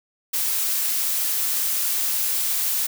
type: noise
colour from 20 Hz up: blue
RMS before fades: -23 dBFS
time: 0.33-2.87 s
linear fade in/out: 10 ms
effects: none